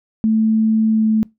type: tone with pitch glide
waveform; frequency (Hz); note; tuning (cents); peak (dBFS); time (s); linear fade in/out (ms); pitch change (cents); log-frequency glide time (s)
sine; 220 to 218.5; A3 to A3; 0 to -12; -12; 0.24-1.23; 0; -12; 0.9-1.07
effects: noise-tail reverb RT60 0.2 s tail -24 dB re dry